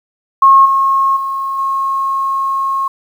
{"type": "tone with level steps", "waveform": "sine", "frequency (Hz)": 1084, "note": "C#6", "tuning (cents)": -39, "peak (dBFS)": [-3, -9, -16, -13], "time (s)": [0.42, 2.88], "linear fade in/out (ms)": 5, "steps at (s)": [0.65, 1.16, 1.58], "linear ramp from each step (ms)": 10, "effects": ["7-bit"]}